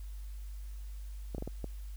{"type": "clicks", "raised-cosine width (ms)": 2, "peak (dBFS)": -25, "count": 5, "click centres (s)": [1.348, 1.382, 1.424, 1.476, 1.643], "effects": ["added 50 Hz sine -40 dBFS peak until 1.96 s", "white hiss -62 dBFS RMS until 1.96 s"]}